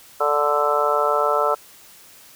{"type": "harmonic tone", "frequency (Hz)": 146.83, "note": "D3", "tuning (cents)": 0, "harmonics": [3, 4, 5, 6, 7, 8, 9], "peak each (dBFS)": [-24, -22, -26, -28, -26, -31, -21], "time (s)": [0.2, 1.55], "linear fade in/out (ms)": 10, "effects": ["white hiss -47 dBFS RMS until 2.35 s"]}